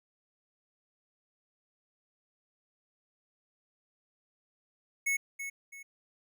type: tone with echo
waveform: square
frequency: 2200 Hz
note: C#7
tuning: 14 cents flat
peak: -28 dBFS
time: 5.06-5.17 s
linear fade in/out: 10 ms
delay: 330 ms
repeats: 2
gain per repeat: -9 dB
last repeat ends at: 5.83 s
effects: none